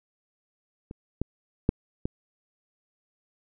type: clicks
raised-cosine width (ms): 3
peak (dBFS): -25 / -14 / -7 / -15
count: 4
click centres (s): 0.911 / 1.216 / 1.691 / 2.055
effects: none